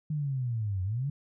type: linear two-way sweep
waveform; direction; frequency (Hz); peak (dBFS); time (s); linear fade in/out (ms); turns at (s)
sine; down then up; 155.56 to 90 to 147.9; -28; 0.1-1.1; 5; 0.83
effects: none